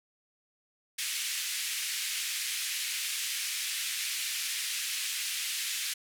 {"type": "band-pass noise", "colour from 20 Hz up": "pink", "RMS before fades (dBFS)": -34, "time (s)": [0.98, 5.94], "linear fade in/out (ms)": 10, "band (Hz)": [2100, 13000], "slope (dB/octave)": 24, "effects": []}